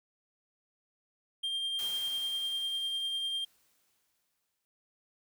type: tone with tremolo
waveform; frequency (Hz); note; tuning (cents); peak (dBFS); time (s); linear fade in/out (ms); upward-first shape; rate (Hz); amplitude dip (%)
triangle; 3190; G7; +30; -29; 1.43-3.45; 10; sine; 10; 25
type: noise with exponential decay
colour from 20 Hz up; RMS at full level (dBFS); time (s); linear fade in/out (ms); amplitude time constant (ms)
white; -44; 1.79-4.65; 0; 620
effects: none